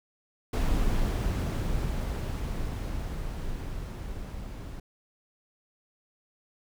brown noise with level ramp, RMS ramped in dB -25 to -39 dBFS, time 0.53-4.8 s, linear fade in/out 5 ms, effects none

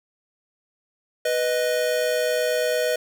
square tone pair together, 493.9 / 622.3 Hz, B4 / D#5, 0 / 0 cents, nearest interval major third, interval 400 cents, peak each -24 dBFS, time 1.25-2.96 s, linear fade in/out 5 ms, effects none

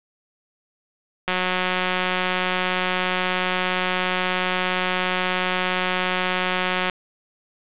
click train, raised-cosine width 0.3 ms, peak -6 dBFS, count 1029, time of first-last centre 1.28-6.897 s, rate 183 Hz, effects resampled to 8000 Hz + 7-bit

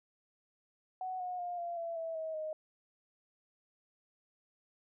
sine tone with pitch steps, 744 / 725.3 / 707.1 / 689.4 / 672.1 / 655.2 / 638.8 / 622.7 Hz, F#5 / F#5 / F5 / F5 / E5 / E5 / D#5 / D#5, +9 / -35 / +21 / -23 / +33 / -11 / +45 / +1 cents, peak -36 dBFS, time 1.01-2.53 s, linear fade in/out 2 ms, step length 190 ms, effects none

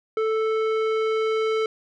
square tone with low-pass filter sweep, 440 Hz, A4, in tune, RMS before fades -23 dBFS, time 0.17-1.66 s, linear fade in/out 2 ms, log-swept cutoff 1700 to 3200 Hz, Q 0.83, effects none

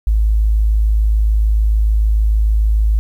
sine tone, 53.4 Hz, G#1, 49 cents sharp, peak -10 dBFS, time 0.07-2.99 s, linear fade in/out 0 ms, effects 8-bit

